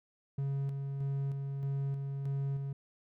triangle tone with tremolo, 138.3 Hz, C#3, 4 cents flat, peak -29 dBFS, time 0.38-2.73 s, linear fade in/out 5 ms, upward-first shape square, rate 1.6 Hz, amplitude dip 35%, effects none

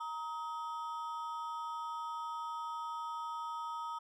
triangle ring-modulated tone, 1100 Hz, C#6, 14 cents flat, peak -33 dBFS, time 0-3.99 s, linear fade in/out 10 ms, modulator 166 Hz, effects none

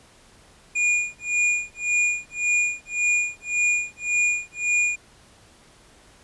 square tone with tremolo, 2435 Hz, D#7, 38 cents flat, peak -18 dBFS, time 0.75-4.96 s, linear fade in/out 10 ms, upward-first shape sine, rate 1.8 Hz, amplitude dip 100%, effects pink hiss -53 dBFS RMS until 6.23 s + resampled to 24000 Hz

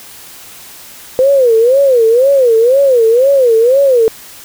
sine tone with vibrato, 500 Hz, B4, 21 cents sharp, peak -5 dBFS, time 1.19-4.08 s, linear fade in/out 0 ms, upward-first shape sine, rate 2 Hz, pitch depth 200 cents each way, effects white hiss -34 dBFS RMS until 4.44 s

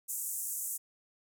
pink band-pass noise, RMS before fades -37 dBFS, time 0.08-0.78 s, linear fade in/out 20 ms, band 7000 to 16000 Hz, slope 48 dB/octave, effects none

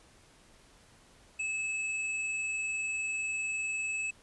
square tone with tremolo, 2600 Hz, E7, 24 cents flat, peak -31 dBFS, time 1.39-4.11 s, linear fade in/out 10 ms, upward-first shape triangle, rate 20 Hz, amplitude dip 25%, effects pink hiss -60 dBFS RMS until 4.22 s + resampled to 24000 Hz

